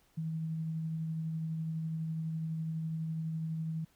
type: tone with tremolo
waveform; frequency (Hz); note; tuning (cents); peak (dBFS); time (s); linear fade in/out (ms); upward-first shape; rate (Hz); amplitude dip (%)
sine; 160.5; E3; -46; -32; 0.17-3.85; 10; triangle; 12; 25
effects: pink hiss -69 dBFS RMS until 3.95 s